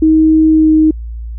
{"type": "tone with pitch glide", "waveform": "sine", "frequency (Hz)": [315.3, 312.2], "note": ["D#4", "D#4"], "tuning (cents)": [23, 6], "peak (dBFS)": -5, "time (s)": [0.02, 0.91], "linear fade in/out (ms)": 5, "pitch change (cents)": -17, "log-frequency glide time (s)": [0.49, 0.7], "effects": ["added 57 Hz sine -21 dBFS peak until 1.38 s"]}